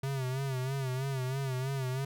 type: tone with vibrato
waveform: square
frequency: 132.5 Hz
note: C3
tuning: 22 cents sharp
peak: -32 dBFS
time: 0.03-2.05 s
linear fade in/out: 5 ms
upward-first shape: sine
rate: 3.1 Hz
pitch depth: 72 cents each way
effects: none